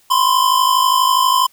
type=tone pair together; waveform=square; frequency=1005 / 1057.3 Hz; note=B5 / C6; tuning=+30 / +18 cents; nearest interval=minor second; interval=88 cents; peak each=-15 dBFS; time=0.1-1.47 s; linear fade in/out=10 ms; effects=white hiss -54 dBFS RMS until 1.52 s